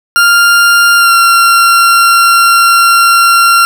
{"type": "tone with pitch glide", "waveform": "40% pulse", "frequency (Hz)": [1396.9, 1374.5], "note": ["F6", "F6"], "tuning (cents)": [0, -28], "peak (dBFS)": -3, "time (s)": [0.16, 3.65], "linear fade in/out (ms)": 0, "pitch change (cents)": -28, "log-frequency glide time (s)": [0.97, 1.12], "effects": []}